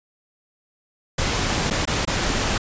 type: noise with dropouts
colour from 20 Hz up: pink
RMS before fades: -22 dBFS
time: 1.18-2.58 s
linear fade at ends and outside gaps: 5 ms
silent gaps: 1.702-1.708 / 1.854-1.874 / 2.052-2.074 s
effects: resampled to 16000 Hz